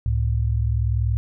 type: tone pair together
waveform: sine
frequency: 68.3 / 108.97 Hz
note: C#2 / A2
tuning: -25 / -16 cents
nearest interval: minor sixth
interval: 809 cents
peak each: -21 dBFS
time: 0.06-1.17 s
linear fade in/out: 0 ms
effects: none